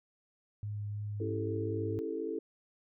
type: tone with vibrato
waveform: sine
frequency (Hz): 103.8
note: G#2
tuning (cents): 0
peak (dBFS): -35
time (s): 0.63-1.99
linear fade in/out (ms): 0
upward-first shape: triangle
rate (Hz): 3.1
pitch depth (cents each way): 11
type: chord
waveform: sine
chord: A dominant seventh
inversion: first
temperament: just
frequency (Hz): 275 / 330 / 396 / 440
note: C#4 / E4 / G4 / A4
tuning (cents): -14 / +2 / +18 / 0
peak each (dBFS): -43 / -38 / -42 / -37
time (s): 1.2-2.39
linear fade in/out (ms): 5
effects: none